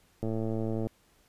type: click train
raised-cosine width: 2 ms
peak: -20 dBFS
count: 72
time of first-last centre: 0.23-0.87 s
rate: 111 Hz
effects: pink hiss -65 dBFS RMS until 1.28 s + resampled to 32000 Hz